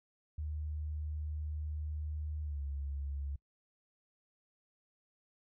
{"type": "tone with pitch glide", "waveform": "sine", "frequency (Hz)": [76, 70.1], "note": ["D#2", "C#2"], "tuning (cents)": [-40, 20], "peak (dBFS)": -36, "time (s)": [0.38, 3.36], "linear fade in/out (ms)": 5, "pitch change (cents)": -140, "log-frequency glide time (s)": [2.43, 2.62], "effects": ["noise-tail reverb RT60 0.1 s tail -25 dB re dry"]}